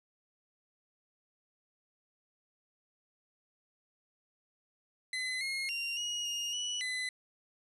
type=tone with pitch steps; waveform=30% pulse; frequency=2027 / 2152 / 2773 / 2889 / 2848 / 2949 / 2012 Hz; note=B6 / C7 / F7 / F#7 / F7 / F#7 / B6; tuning=+45 / +48 / -13 / -42 / +33 / -6 / +32 cents; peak=-31 dBFS; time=5.13-7.09 s; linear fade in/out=2 ms; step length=280 ms; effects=resampled to 24000 Hz